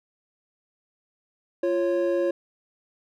triangle tone pair together, 346.3 / 549.7 Hz, F4 / C#5, -15 / -15 cents, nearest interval minor sixth, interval 800 cents, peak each -22 dBFS, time 1.63-2.31 s, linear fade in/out 5 ms, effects none

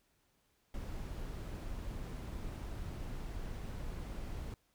brown noise, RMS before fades -42 dBFS, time 0.74-4.54 s, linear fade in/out 2 ms, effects pink hiss -75 dBFS RMS until 4.74 s

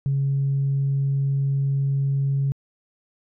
sine tone, 138 Hz, C#3, 7 cents flat, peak -18 dBFS, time 0.06-2.52 s, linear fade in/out 0 ms, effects tanh soft clip ceiling -15 dBFS

